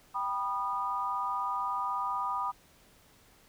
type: chord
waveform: sine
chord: G augmented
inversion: none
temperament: just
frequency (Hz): 784 / 980 / 1225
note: G5 / B5 / D#6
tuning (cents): 0 / -14 / -27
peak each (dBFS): -38 / -33 / -33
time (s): 0.14-2.52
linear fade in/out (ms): 20
effects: pink hiss -61 dBFS RMS until 3.48 s